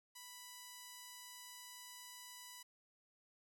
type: tone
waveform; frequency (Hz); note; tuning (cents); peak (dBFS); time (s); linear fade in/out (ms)
5% pulse; 987.8; B5; 0; -40; 0.15-2.63; 10
effects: none